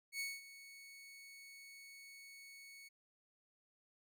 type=tone with ADSR envelope; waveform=sawtooth; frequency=2217 Hz; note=C#7; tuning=in tune; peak=-35 dBFS; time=0.12-2.89 s; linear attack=78 ms; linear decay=210 ms; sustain=-16 dB; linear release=16 ms; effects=none